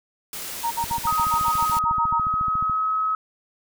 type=noise; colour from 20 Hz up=white; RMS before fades=-33 dBFS; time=0.33-1.79 s; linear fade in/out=2 ms
type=tone bursts; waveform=sine; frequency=931 Hz; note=A#5; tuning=2 cents flat; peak=-21 dBFS; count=12; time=0.63-2.2 s; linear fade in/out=20 ms; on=85 ms; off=50 ms
type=click train; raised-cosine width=5 ms; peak=-22 dBFS; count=27; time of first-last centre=0.84-2.697 s; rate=14 Hz
type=tone with pitch glide; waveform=sine; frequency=1258 to 1280 Hz; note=D#6 to D#6; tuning=+19 to +49 cents; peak=-20 dBFS; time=1.07-3.15 s; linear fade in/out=2 ms; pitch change=+30 cents; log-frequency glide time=1.53-2.92 s
effects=none